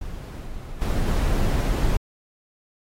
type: noise with level steps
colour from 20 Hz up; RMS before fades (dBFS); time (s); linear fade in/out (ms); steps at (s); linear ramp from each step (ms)
brown; -33 / -35 / -22 / -20; 0.01-1.97; 5; 0.45 / 0.81 / 1.07; 10
effects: AAC 48 kbps